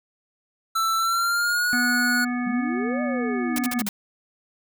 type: tone with pitch glide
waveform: square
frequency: 1331 to 1459.9 Hz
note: E6 to F#6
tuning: +16 to -24 cents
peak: -21 dBFS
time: 0.75-2.25 s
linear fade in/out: 10 ms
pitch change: +160 cents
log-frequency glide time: 0.97-1.7 s
type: harmonic tone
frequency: 245.6 Hz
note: B3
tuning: 9 cents flat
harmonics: 1 / 3 / 5 / 7 / 9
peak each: -24 / -35 / -36 / -35 / -37 dBFS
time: 1.73-3.82 s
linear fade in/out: 0 ms
type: exponential two-way sweep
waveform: sine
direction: up then down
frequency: 196 to 616 to 196.2 Hz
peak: -28 dBFS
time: 2.46-3.89 s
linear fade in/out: 10 ms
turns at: 3.02 s
type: noise bursts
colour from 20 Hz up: white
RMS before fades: -28 dBFS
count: 5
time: 3.56-3.89 s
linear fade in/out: 2 ms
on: 26 ms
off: 50 ms
effects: none